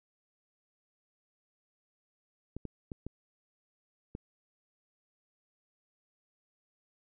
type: clicks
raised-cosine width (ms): 3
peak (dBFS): -26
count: 5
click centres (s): 2.566 / 2.653 / 2.918 / 3.066 / 4.151
effects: none